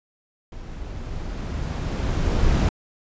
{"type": "noise with level ramp", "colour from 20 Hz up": "brown", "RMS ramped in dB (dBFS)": [-37, -17], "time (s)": [0.52, 2.69], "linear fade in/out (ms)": 2, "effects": ["resampled to 16000 Hz"]}